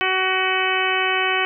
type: harmonic tone with a mistuned harmonic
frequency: 375.6 Hz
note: F#4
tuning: 26 cents sharp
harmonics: 1 / 2 / 3 / 4 / 5 / 6 / 7 / 8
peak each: -26 / -26 / -26 / -26 / -26 / -26 / -26 / -26 dBFS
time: 0.01-1.45 s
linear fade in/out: 0 ms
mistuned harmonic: 7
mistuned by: -32 cents
effects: none